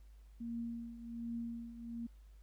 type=tone with tremolo; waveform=sine; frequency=233.1 Hz; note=A#3; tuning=in tune; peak=-37 dBFS; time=0.4-2.07 s; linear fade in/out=10 ms; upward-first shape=triangle; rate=1.3 Hz; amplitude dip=75%; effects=added 51 Hz sine -55 dBFS peak until 2.42 s + pink hiss -75 dBFS RMS until 2.42 s